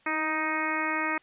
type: harmonic tone with a mistuned harmonic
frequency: 312.1 Hz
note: D#4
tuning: 5 cents sharp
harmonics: 1 / 2 / 3 / 4 / 5 / 6 / 7 / 8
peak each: -34 / -38 / -34 / -33 / -36 / -33 / -33 / -38 dBFS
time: 0.06-1.18 s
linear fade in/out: 5 ms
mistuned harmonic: 1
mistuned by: +22 cents
effects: white hiss -61 dBFS RMS until 1.22 s + resampled to 8000 Hz